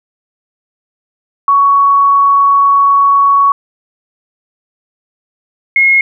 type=tone pair in turn; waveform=sine; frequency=1118 / 2159 Hz; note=C#6 / C#7; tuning=+14 / -46 cents; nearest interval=major seventh; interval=1140 cents; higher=second; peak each=-5 dBFS; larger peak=neither; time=1.48-3.52 / 5.76-6.01 s; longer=first; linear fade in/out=2 ms; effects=none